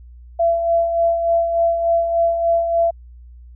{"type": "tone with tremolo", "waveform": "sine", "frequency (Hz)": 674, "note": "E5", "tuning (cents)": 38, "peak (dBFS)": -12, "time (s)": [0.39, 2.91], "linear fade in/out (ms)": 10, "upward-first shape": "sine", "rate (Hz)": 3.4, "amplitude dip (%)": 50, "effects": ["added 60 Hz sine -38 dBFS peak until 3.55 s"]}